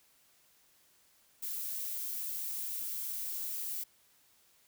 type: noise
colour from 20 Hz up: violet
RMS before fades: -38 dBFS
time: 1.42-3.84 s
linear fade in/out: 10 ms
effects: white hiss -67 dBFS RMS until 4.67 s